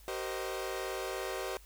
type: chord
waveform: sawtooth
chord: C minor seventh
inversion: second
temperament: equal with one note detuned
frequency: 382.6 / 466.2 / 523.3 / 622.3 Hz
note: G4 / Bb4 / C5 / Eb5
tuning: -42 / 0 / 0 / 0 cents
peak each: -35 / -39 / -37 / -39 dBFS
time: 0.08-1.57 s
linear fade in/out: 0 ms
effects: added 50 Hz sine -54 dBFS peak until 1.65 s + white hiss -60 dBFS RMS until 1.65 s